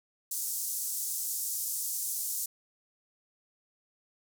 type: band-pass noise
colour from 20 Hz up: white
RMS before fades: -34 dBFS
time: 0.31-2.46 s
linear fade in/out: 5 ms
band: 6100 to 15000 Hz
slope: 24 dB/octave
effects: none